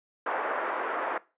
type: band-pass noise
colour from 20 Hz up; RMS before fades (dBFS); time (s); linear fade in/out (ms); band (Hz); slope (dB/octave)
white; -31; 0.26-1.18; 5; 380 to 1500; 24
effects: noise-tail reverb RT60 0.3 s tail -20 dB re dry + resampled to 8000 Hz